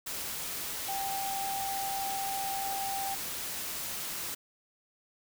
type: tone in noise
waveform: sine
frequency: 784 Hz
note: G5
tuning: in tune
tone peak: -33 dBFS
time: 0.88-3.15 s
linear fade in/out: 10 ms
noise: white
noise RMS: -37 dBFS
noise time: 0.06-4.35 s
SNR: +1 dB
effects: none